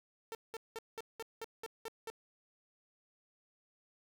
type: tone bursts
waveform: sawtooth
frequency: 450.1 Hz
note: A4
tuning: 39 cents sharp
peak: -37 dBFS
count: 9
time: 0.32-2.101 s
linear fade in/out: 0 ms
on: 29 ms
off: 190 ms
effects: none